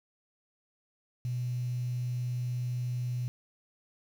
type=tone; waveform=triangle; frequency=123.47 Hz; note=B2; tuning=in tune; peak=-26 dBFS; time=1.25-3.28 s; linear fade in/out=0 ms; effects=tanh soft clip ceiling -28 dBFS + 9-bit